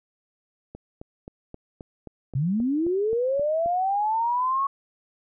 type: click train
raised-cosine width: 2 ms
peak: -25 dBFS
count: 12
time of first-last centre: 0.75-3.66 s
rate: 3.78 Hz
type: linear sweep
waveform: sine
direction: up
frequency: 123.2 to 1113 Hz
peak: -21 dBFS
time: 2.35-4.67 s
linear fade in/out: 5 ms
effects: none